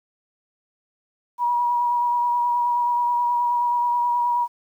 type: tone with vibrato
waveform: sine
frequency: 963 Hz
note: B5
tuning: 44 cents flat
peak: -18 dBFS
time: 1.38-4.48 s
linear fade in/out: 50 ms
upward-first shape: sine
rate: 9.4 Hz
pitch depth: 18 cents each way
effects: 9-bit